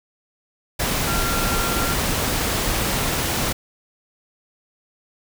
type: tone in noise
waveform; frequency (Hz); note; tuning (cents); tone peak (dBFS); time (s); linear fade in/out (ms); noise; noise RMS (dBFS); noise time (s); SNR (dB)
sine; 1376; F6; -26; -27; 1.07-1.94; 10; pink; -22; 0.79-3.53; -8
effects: none